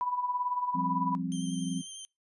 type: tone with tremolo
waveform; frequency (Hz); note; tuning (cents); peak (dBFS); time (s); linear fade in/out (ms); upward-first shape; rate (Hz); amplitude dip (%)
sine; 987.8; B5; 0; -26; 0.01-1.15; 0; sine; 18; 65
type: chord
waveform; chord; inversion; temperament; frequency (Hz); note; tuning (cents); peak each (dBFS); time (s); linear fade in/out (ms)
sine; F suspended second; none; equal; 174.61 / 196 / 261.6; F3 / G3 / C4; 0 / 0 / 0; -33 / -37 / -34; 0.74-1.82; 20
type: tone with vibrato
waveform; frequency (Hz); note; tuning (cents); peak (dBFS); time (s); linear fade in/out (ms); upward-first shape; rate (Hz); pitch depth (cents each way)
15% pulse; 3140; G7; +2; -34; 1.32-2.05; 0; triangle; 11; 26
effects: noise-tail reverb RT60 0.2 s tail -23 dB re dry + resampled to 24000 Hz